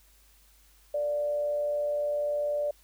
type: tone with frequency modulation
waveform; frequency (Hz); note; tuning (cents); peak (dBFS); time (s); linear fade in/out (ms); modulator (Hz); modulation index
sine; 587.3; D5; 0; -26; 0.94-2.71; 5; 127; 0.21
effects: added 50 Hz sine -60 dBFS peak until 2.83 s + white hiss -62 dBFS RMS until 2.83 s